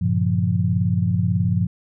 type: chord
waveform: sine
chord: G half-diminished seventh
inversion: none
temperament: equal with one note detuned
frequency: 98 / 116.54 / 140.2 / 174.61 Hz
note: G2 / Bb2 / Db3 / F3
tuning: 0 / 0 / +20 / 0 cents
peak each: -21 / -23 / -27 / -21 dBFS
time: 0.01-1.67 s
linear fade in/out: 10 ms
effects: none